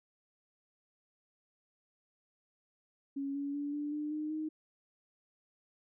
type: tone with pitch steps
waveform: sine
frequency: 277.2 / 282.5 / 288 / 293.5 / 299.2 / 304.9 / 310.8 Hz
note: C#4 / C#4 / D4 / D4 / D4 / D#4 / D#4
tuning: 0 / +33 / -34 / -1 / +32 / -35 / -2 cents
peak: -34 dBFS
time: 3.16-4.49 s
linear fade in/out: 10 ms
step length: 190 ms
effects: none